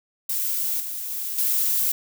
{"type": "noise with level steps", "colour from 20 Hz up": "violet", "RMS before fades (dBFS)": [-25, -31, -29, -22], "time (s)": [0.29, 1.92], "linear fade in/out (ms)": 5, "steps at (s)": [0.8, 1.1, 1.38], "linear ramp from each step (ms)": 2, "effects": []}